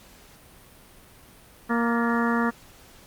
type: harmonic tone with a mistuned harmonic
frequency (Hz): 233.6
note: A#3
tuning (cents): +4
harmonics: 1 / 2 / 3 / 4 / 5 / 6 / 7 / 8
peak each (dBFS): -23 / -30 / -34 / -31 / -30 / -31 / -33 / -36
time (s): 1.69-2.51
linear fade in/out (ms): 20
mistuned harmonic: 7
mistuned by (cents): +76
effects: pink hiss -51 dBFS RMS until 3.06 s + Opus 48 kbps